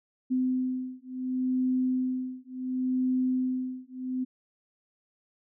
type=beating tone pair; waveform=sine; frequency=255.6 / 256.3 Hz; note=C4 / C4; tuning=-40 / -36 cents; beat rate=0.7 Hz; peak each=-29 / -29 dBFS; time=0.3-4.25 s; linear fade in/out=20 ms; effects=none